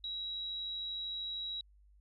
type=tone; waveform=sine; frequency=3869 Hz; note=B7; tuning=36 cents flat; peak=-37 dBFS; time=0.04-1.61 s; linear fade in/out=2 ms; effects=added 50 Hz sine -60 dBFS peak until 2 s